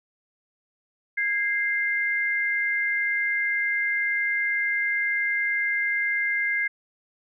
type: tone pair together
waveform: sine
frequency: 1642.1 / 2093 Hz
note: G#6 / C7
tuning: -20 / 0 cents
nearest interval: major third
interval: 420 cents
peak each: -26 / -24 dBFS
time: 1.17-6.68 s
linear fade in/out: 10 ms
effects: none